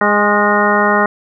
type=harmonic tone with a mistuned harmonic; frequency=206.4 Hz; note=G#3; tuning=10 cents flat; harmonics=1 / 2 / 3 / 4 / 5 / 6 / 7 / 9; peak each=-18 / -18 / -18 / -18 / -18 / -18 / -18 / -18 dBFS; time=0.01-1.06 s; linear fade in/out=2 ms; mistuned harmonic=5; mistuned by=+32 cents; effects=none